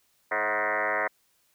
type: tone with frequency modulation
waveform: sine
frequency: 1257 Hz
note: D#6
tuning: 17 cents sharp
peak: -24 dBFS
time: 0.31-1.08 s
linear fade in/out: 10 ms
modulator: 103 Hz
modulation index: 7.5
effects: white hiss -68 dBFS RMS until 1.54 s